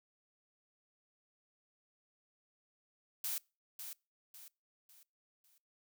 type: noise with echo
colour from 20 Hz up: blue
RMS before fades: -38 dBFS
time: 3.24-3.38 s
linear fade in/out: 2 ms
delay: 550 ms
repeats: 4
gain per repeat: -8 dB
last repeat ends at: 5.58 s
effects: noise-tail reverb RT60 0.3 s tail -25 dB re dry